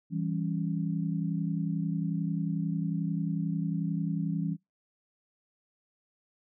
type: chord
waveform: sine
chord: C# diminished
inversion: first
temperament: equal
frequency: 164.81 / 196 / 277.2 Hz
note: E3 / G3 / C#4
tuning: 0 / 0 / 0 cents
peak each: -30 / -34 / -36 dBFS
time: 0.1-4.57 s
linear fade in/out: 50 ms
effects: noise-tail reverb RT60 0.2 s tail -23 dB re dry